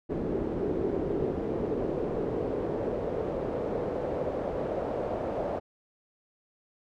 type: noise with band-pass filter sweep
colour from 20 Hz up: brown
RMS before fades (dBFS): -31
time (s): 0.09-5.6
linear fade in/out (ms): 20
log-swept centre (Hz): 370 to 590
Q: 2.6
effects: none